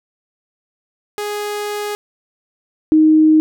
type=tone pair in turn; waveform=sawtooth / sine; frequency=415.2 / 311.9 Hz; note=G#4 / D#4; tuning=0 / +4 cents; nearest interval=perfect fourth; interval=496 cents; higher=first; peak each=-17 / -7 dBFS; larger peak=second; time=1.18-1.95 / 2.92-3.4 s; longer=first; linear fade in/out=0 ms; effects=none